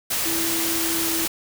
sine tone in noise, 329.6 Hz, E4, in tune, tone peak -27 dBFS, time 0.25-1.26 s, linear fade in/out 10 ms, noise white, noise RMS -24 dBFS, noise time 0.1-1.28 s, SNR -6 dB, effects none

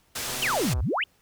white low-pass noise, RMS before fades -32 dBFS, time 0.15-0.74 s, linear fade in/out 10 ms, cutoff 9200 Hz, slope 12 dB/octave
click train, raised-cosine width 1 ms, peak -27 dBFS, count 67, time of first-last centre 0.28-0.804 s, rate 126 Hz
sine exponential two-way sweep, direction down then up, 3277 to 55.3 to 3277 Hz, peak -23 dBFS, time 0.42-1.04 s, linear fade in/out 5 ms, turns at 0.8 s
effects pink hiss -64 dBFS RMS until 1.21 s

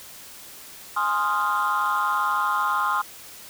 sine chord, F minor seventh, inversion first, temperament equal, 830.6 / 1046.5 / 1244.5 / 1396.9 Hz, Ab5 / C6 / Eb6 / F6, 0 / 0 / 0 / 0 cents, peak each -28 / -23 / -24 / -26 dBFS, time 0.96-3.02 s, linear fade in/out 10 ms, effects tanh soft clip ceiling -15 dBFS + white hiss -43 dBFS RMS until 3.49 s

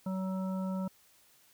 harmonic tone, 188.6 Hz, F#3, 33 cents sharp, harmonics 1 / 3 / 5 / 7, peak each -32 / -42 / -46 / -49 dBFS, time 0.06-0.88 s, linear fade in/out 5 ms, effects white hiss -64 dBFS RMS until 1.53 s

